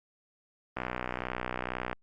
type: click train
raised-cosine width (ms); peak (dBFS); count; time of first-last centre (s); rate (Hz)
0.5; -17; 73; 0.77-1.929; 62.1
effects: Opus 32 kbps